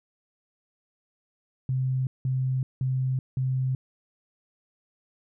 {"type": "tone bursts", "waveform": "sine", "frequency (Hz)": 130.2, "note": "C3", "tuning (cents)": -8, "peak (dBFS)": -23, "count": 4, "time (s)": [1.69, 3.75], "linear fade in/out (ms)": 2, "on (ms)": 380, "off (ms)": 180, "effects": []}